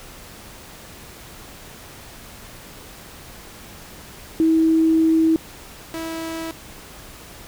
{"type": "tone pair in turn", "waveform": ["sine", "sawtooth"], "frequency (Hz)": [322.4, 326.1], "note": ["E4", "E4"], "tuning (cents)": [-38, -19], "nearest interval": "unison", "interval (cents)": 19, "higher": "second", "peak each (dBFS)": [-13, -23], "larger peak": "first", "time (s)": [[4.4, 5.36], [5.94, 6.51]], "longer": "first", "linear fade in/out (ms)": 0, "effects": ["pink hiss -41 dBFS RMS until 7.47 s"]}